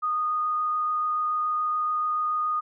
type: tone with vibrato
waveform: sine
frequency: 1234 Hz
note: D#6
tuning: 15 cents flat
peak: -23 dBFS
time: 0.02-2.61 s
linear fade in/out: 20 ms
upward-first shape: triangle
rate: 7 Hz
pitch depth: 9 cents each way
effects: none